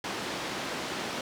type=band-pass noise; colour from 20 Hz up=pink; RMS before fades=-35 dBFS; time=0.04-1.21 s; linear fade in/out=2 ms; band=220 to 5300 Hz; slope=12 dB/octave; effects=none